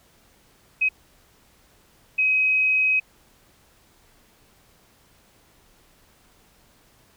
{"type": "tone bursts at uneven times", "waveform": "sine", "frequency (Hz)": 2533, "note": "D#7", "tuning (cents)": 30, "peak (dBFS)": -17, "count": 2, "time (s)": [[0.81, 0.89], [2.18, 3]], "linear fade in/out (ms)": 10, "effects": ["pink hiss -58 dBFS RMS until 7.16 s"]}